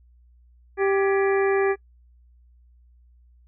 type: harmonic tone with a mistuned harmonic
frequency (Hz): 392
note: G4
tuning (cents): 0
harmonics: 1 / 2 / 3 / 4 / 5 / 6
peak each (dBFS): -19 / -29 / -32 / -30 / -33 / -37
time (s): 0.77-1.76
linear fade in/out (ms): 50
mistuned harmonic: 4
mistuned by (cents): +120
effects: noise-tail reverb RT60 0.1 s tail -23 dB re dry + added 60 Hz sine -52 dBFS peak until 3.47 s